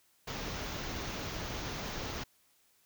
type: band-stop noise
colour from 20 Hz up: pink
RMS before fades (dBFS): -39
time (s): 0.27-2.24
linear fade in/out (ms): 10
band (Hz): 6800 to 15000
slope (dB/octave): 96
effects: white hiss -69 dBFS RMS until 2.85 s